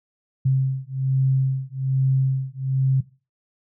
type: beating tone pair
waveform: sine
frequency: 132.4 / 133.6 Hz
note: C3 / C3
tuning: +21 / +36 cents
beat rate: 1.2 Hz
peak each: -21 dBFS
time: 0.45-3.01 s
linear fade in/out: 10 ms
effects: noise-tail reverb RT60 0.3 s tail -17 dB re dry